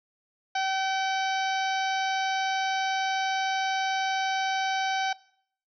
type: harmonic tone with a mistuned harmonic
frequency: 767 Hz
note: G5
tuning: 38 cents flat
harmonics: 1 / 2 / 3 / 4 / 5 / 6 / 7 / 8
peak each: -26 / -32 / -36 / -38 / -40 / -42 / -43 / -44 dBFS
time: 0.55-5.13 s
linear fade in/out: 5 ms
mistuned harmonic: 8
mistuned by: -64 cents
effects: noise-tail reverb RT60 0.6 s tail -21 dB re dry